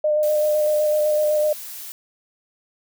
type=tone with vibrato; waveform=sine; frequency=605 Hz; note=D#5; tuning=49 cents flat; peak=-16 dBFS; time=0.04-1.53 s; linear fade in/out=5 ms; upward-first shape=square; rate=7.9 Hz; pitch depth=12 cents each way
type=noise; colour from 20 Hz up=blue; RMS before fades=-35 dBFS; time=0.23-1.92 s; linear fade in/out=0 ms
effects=none